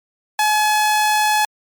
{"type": "tone", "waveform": "sawtooth", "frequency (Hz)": 850, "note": "G#5", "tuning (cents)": 40, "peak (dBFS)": -10, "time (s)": [0.39, 1.45], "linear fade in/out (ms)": 2, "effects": ["MP3 96 kbps"]}